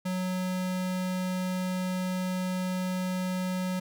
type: tone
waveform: square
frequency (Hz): 184.1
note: F#3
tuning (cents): -8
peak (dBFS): -29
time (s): 0.05-3.8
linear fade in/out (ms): 10
effects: none